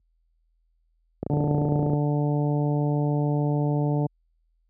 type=click train; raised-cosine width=2 ms; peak=-14 dBFS; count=21; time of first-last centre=1.23-1.934 s; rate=28.4 Hz
type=harmonic tone; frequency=146.83 Hz; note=D3; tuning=in tune; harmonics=1 / 2 / 3 / 4 / 5 / 6; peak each=-22 / -28 / -32 / -34 / -36 / -38 dBFS; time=1.3-4.07 s; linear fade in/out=10 ms
effects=added 41 Hz sine -53 dBFS peak until 4.69 s + high-pass 80 Hz 12 dB/octave